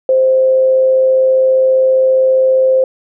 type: tone with amplitude modulation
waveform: sine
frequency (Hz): 522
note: C5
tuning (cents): -4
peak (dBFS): -6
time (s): 0.09-2.84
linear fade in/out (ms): 2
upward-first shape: sine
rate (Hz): 115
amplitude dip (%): 25
effects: none